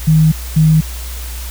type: tone pair in turn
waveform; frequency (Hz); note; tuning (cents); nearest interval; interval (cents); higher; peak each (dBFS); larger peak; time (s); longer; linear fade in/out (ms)
sine; 157.3 / 157.3; D#3 / D#3; +19 / +19; unison; 0; neither; -6; neither; 0.07-0.32 / 0.56-0.81; neither; 10
effects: added 60 Hz sine -23 dBFS peak until 1.5 s + white hiss -31 dBFS RMS until 1.5 s